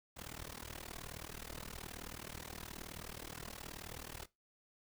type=noise with amplitude modulation; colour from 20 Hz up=pink; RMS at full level=-44 dBFS; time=0.16-4.26 s; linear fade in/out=20 ms; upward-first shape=sine; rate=38.9 Hz; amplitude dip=100%; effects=noise-tail reverb RT60 0.2 s tail -19 dB re dry